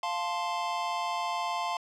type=chord; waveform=square; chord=F major; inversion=none; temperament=equal; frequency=698.5 / 880 / 1046.5 Hz; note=F5 / A5 / C6; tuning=0 / 0 / 0 cents; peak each=-35 / -35 / -34 dBFS; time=0.03-1.77 s; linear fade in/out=2 ms; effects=low-pass 6000 Hz 12 dB/octave